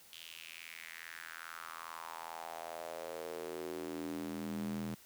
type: tone with high-pass filter sweep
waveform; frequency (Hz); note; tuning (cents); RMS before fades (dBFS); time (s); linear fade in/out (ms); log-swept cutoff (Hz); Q
square; 41.2; E1; 0; -44; 0.12-4.95; 10; 3200 to 170; 4
effects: white hiss -60 dBFS RMS until 5.05 s